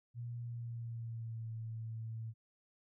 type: tone with pitch glide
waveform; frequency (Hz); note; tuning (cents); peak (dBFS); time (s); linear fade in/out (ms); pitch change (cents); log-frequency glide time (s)
sine; 119.1 to 112.42; A#2 to A2; +38 to +38; -40; 0.14-2.34; 50; -100; 0.41-1.52
effects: none